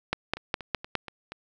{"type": "two click trains", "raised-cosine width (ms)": 0.3, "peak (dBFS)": [-9, -22], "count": [5, 5], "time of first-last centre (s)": [[0.13, 0.953], [0.37, 1.32]], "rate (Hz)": [4.86, 4.21], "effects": []}